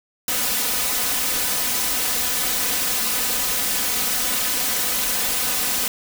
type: noise with comb filter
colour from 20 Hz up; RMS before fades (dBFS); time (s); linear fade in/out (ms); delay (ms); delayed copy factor
white; -22; 0.28-5.88; 2; 4; +0.8
effects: none

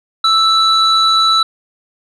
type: tone pair together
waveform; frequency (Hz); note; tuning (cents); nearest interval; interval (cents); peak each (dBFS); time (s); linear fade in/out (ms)
sine; 1318.5 / 3947; E6 / B7; 0 / -2; octave + perfect fifth; 1898; -10; 0.24-1.43; 5
effects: tanh soft clip ceiling -4 dBFS

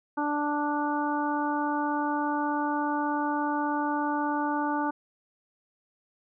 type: harmonic tone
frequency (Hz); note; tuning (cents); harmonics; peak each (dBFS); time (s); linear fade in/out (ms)
293.9; D4; +1; 1 / 2 / 3 / 4 / 5; -29 / -37 / -29 / -35 / -36; 0.17-4.91; 10
effects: none

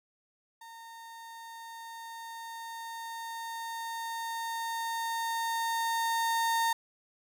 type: tone with level ramp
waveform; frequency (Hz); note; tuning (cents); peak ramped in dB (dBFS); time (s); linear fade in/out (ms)
35% pulse; 916; A#5; -31; -45 to -24; 0.61-6.73; 5
effects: none

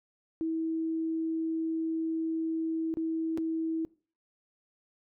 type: tone with dropouts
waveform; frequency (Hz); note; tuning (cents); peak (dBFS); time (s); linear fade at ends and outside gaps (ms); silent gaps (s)
sine; 323.7; E4; -31; -28; 0.41-3.85; 0; 2.94-2.971 / 3.375-3.382
effects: noise-tail reverb RT60 0.4 s tail -23 dB re dry

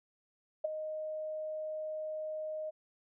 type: tone with ADSR envelope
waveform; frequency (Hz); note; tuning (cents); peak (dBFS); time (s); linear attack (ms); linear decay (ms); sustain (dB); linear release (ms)
sine; 621; D#5; -3; -26; 0.64-2.71; 9; 13; -10; 21
effects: none

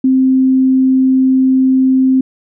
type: tone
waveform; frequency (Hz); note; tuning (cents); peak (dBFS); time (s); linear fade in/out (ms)
sine; 261.6; C4; 0; -7; 0.04-2.21; 5
effects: none

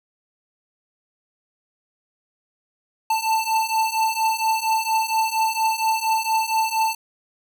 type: beating tone pair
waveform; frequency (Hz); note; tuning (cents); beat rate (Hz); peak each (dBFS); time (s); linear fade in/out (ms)
square; 884 / 888.3; A5 / A5; +8 / +16; 4.3; -24 / -22; 3.1-6.95; 5
effects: none

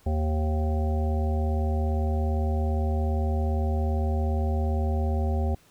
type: harmonic tone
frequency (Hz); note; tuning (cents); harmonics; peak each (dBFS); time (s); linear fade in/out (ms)
77.5; D#2; -6; 1 / 3 / 5 / 7 / 9 / 10; -23 / -33 / -36 / -37 / -39 / -38; 0.06-5.55; 5
effects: pink hiss -59 dBFS RMS until 5.7 s

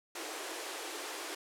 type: high-pass noise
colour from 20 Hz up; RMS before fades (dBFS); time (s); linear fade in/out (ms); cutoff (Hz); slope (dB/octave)
pink; -41; 0.15-1.35; 5; 300; 96
effects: low-pass 11000 Hz 12 dB/octave

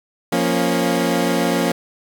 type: chord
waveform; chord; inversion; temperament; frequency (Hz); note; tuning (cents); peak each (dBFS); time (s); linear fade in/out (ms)
20% pulse; Bb minor; second; equal with one note detuned; 175.73 / 233.1 / 277.2; F3 / Bb3 / Db4; +11 / 0 / 0; -16; 0.32-1.72; 5
effects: none

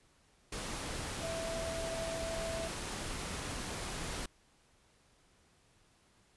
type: tone in noise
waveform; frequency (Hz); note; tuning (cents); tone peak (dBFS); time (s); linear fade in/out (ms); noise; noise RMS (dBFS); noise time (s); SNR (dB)
sine; 659.3; E5; 0; -38; 1.23-2.68; 5; pink; -40; 0.52-4.26; -1
effects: pink hiss -68 dBFS RMS until 6.36 s + resampled to 24000 Hz

